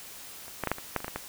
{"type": "clicks", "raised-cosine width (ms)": 0.5, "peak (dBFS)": [-30, -14, -12, -10, -24, -11, -27, -18, -19, -16], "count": 10, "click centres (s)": [0.481, 0.637, 0.673, 0.716, 0.784, 0.963, 1.004, 1.045, 1.081, 1.16], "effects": ["white hiss -45 dBFS RMS until 1.28 s"]}